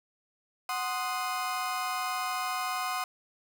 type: chord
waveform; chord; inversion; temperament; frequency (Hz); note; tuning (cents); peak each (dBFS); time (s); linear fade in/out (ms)
35% pulse; C diminished; second; equal; 740 / 1046.5 / 1244.5; Gb5 / C6 / Eb6; 0 / 0 / 0; -33; 0.69-3.04; 2
effects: none